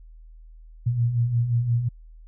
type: beating tone pair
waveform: sine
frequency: 114.3 / 120 Hz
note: A#2 / B2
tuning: -34 / -49 cents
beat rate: 5.7 Hz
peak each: -28 / -20 dBFS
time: 0.86-1.89 s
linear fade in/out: 10 ms
effects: added 40 Hz sine -43 dBFS peak until 2.27 s